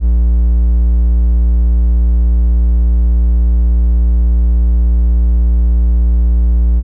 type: tone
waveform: triangle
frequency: 58.27 Hz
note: A#1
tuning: in tune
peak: -5 dBFS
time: 0-6.83 s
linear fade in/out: 50 ms
effects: none